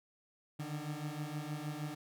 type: beating tone pair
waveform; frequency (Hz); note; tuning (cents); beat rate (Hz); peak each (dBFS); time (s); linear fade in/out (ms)
30% pulse; 146.83 / 153.23; D3 / D#3; 0 / -26; 6.4; -39 / -39; 0.59-1.95; 10
effects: none